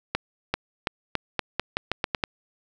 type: accelerating click train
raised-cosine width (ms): 0.3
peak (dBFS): -7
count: 11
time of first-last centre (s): 0.15-2.238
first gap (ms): 390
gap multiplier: 0.85
effects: none